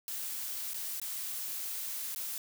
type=noise with dropouts; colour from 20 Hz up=blue; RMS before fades=-38 dBFS; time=0.08-2.38 s; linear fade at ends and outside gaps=1 ms; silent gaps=0.735-0.742 / 0.999-1.016 / 2.148-2.16 s; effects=none